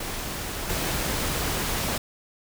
pink noise with level steps, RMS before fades -32 / -27 dBFS, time 0-1.98 s, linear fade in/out 5 ms, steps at 0.69 s, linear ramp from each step 10 ms, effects none

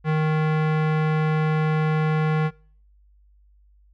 square tone with low-pass filter, 155.56 Hz, D#3, in tune, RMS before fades -21 dBFS, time 0.04-2.51 s, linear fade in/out 50 ms, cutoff 2000 Hz, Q 1.2, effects noise-tail reverb RT60 0.5 s tail -24 dB re dry + added 50 Hz sine -53 dBFS peak until 3.93 s

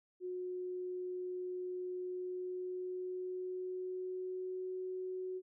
sine tone with pitch glide, 363.8 to 370.6 Hz, F#4 to F#4, -29 to +3 cents, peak -38 dBFS, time 0.2-5.42 s, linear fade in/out 50 ms, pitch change +32 cents, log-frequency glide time 1.99-4.71 s, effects none

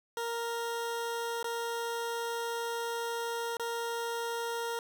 20% pulse tone with dropouts, 466.2 Hz, A#4, in tune, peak -28 dBFS, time 0.17-4.79 s, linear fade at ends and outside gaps 1 ms, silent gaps 1.428-1.443 / 3.569-3.596 s, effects none

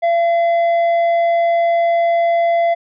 triangle tone with tanh clipping, 680 Hz, F5, 46 cents flat, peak -13 dBFS, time 0.02-2.75 s, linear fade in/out 20 ms, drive 10 dB, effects none

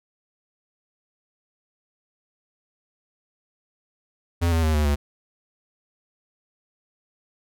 square tone with pitch steps, 85.3 / 81.83 / 78.49 / 75.29 / 72.23 Hz, F2 / E2 / D#2 / D2 / D2, -40 / -12 / +16 / +44 / -28 cents, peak -19 dBFS, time 4.41-4.96 s, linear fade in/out 20 ms, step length 110 ms, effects none

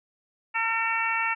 harmonic tone with a mistuned harmonic, 453.7 Hz, A#4, 47 cents flat, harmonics 2 / 3 / 4 / 5 / 6, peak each -30 / -30 / -30 / -30 / -30 dBFS, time 0.54-1.35 s, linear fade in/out 20 ms, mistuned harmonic 6, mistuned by -16 cents, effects none

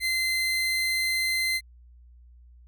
30% pulse tone, 2068 Hz, C7, 21 cents flat, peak -21 dBFS, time 0-1.61 s, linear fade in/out 50 ms, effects added 60 Hz sine -49 dBFS peak until 2.67 s

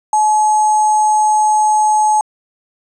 sine tone with sample-and-hold, 855 Hz, A5, 50 cents flat, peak -9 dBFS, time 0.13-2.21 s, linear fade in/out 2 ms, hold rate 7350 Hz, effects resampled to 24000 Hz

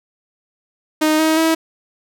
sawtooth tone with pitch steps, 309.9 / 316.6 / 323.4 Hz, D#4 / D#4 / E4, -7 / +30 / -33 cents, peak -9 dBFS, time 1.01-1.55 s, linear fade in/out 10 ms, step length 180 ms, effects none

